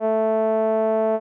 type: tone with low-pass filter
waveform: 5% pulse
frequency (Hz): 220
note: A3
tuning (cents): 0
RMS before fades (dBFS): -20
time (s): 0-1.2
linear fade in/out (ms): 50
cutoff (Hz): 600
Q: 4.2
effects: none